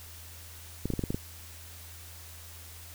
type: clicks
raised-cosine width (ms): 3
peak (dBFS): -17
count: 7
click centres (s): 0.856 / 0.903 / 0.937 / 0.993 / 1.038 / 1.105 / 1.145
effects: added 83 Hz sine -48 dBFS peak until 2.94 s + white hiss -49 dBFS RMS until 2.94 s